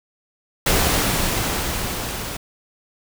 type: noise with level ramp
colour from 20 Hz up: pink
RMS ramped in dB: -17 to -29 dBFS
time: 0.66-2.37 s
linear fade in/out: 5 ms
effects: none